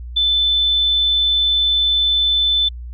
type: tone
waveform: sine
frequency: 3520 Hz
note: A7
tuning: in tune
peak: -13 dBFS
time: 0.16-2.69 s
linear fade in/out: 10 ms
effects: added 60 Hz sine -28 dBFS peak until 2.93 s